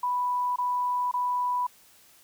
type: tone bursts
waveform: sine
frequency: 987.8 Hz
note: B5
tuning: in tune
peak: -24 dBFS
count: 3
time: 0.03-1.668 s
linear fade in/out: 5 ms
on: 530 ms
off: 24 ms
effects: white hiss -57 dBFS RMS until 2.23 s